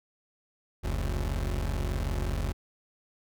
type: tone pair together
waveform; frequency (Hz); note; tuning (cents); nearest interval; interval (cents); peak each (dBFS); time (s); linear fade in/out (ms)
30% pulse; 45.23 / 71.8; F#1 / D2; -39 / -39; minor sixth; 800; -27 / -30; 0.83-2.53; 20
effects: none